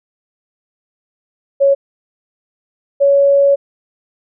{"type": "tone pair in turn", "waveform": "sine", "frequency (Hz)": [554.4, 559.9], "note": ["C#5", "C#5"], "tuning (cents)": [0, 17], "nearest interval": "unison", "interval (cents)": 17, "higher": "second", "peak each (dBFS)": -7, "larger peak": "neither", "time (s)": [[1.6, 1.75], [3, 3.56]], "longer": "second", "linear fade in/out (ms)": 20, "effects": []}